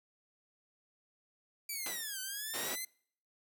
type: linear two-way sweep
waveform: 5% pulse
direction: down then up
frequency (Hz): 2344 to 1504 to 2079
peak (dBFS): -28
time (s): 1.69-2.85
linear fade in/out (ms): 5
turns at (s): 2.2
type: noise with exponential decay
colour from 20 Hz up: pink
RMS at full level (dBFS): -38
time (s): 1.86-2.17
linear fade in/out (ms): 2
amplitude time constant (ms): 67
type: noise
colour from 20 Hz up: pink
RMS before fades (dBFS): -39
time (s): 2.53-2.76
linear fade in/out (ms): 20
effects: noise-tail reverb RT60 0.6 s tail -26 dB re dry + high-pass 300 Hz 12 dB/octave